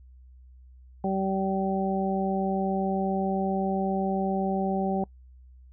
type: harmonic tone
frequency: 192.5 Hz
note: G3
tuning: 31 cents flat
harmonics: 1 / 2 / 3 / 4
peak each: -27 / -31 / -33 / -30 dBFS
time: 1.04-5.04 s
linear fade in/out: 2 ms
effects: noise-tail reverb RT60 0.1 s tail -24 dB re dry + added 63 Hz sine -48 dBFS peak until 5.72 s